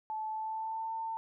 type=tone with pitch glide; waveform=sine; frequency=870 to 897.6 Hz; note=A5 to A5; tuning=-20 to +34 cents; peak=-34 dBFS; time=0.1-1.17 s; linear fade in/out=0 ms; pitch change=+54 cents; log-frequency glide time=0.29-0.92 s; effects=none